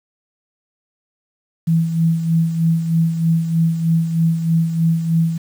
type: tone with tremolo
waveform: sine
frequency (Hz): 164.5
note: E3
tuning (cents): -3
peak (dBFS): -11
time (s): 1.67-5.38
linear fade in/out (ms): 10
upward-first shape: sine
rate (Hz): 3.2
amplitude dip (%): 60
effects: 7-bit